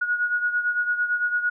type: beating tone pair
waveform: sine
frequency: 1450 / 1458.9 Hz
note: F#6 / F#6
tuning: -35 / -25 cents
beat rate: 8.9 Hz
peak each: -22 / -28 dBFS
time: 0.01-1.5 s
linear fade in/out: 10 ms
effects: none